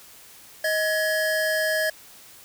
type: tone pair together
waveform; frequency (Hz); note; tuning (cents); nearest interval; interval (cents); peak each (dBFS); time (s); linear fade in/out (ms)
square; 630 / 1681.9; D#5 / G#6; +21 / +21; octave + perfect fourth; 1700; -25; 0.64-1.9; 5
effects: white hiss -48 dBFS RMS until 2.44 s